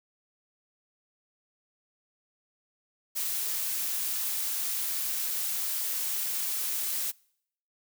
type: noise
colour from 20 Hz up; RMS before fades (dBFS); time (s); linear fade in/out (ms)
blue; -31; 3.15-7.12; 20
effects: noise-tail reverb RT60 0.7 s tail -26 dB re dry